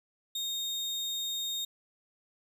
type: tone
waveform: 35% pulse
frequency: 3700 Hz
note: A#7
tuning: 14 cents flat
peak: -30 dBFS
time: 0.35-1.65 s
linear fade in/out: 5 ms
effects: none